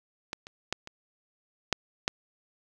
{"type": "clicks", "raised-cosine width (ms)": 0.2, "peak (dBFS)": [-16, -26, -11, -24, -6, -8], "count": 6, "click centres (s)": [0.331, 0.469, 0.726, 0.874, 1.727, 2.079], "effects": []}